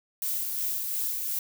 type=noise with tremolo; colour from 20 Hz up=violet; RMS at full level=-29 dBFS; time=0.22-1.39 s; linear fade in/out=2 ms; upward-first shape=sine; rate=2.8 Hz; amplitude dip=30%; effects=none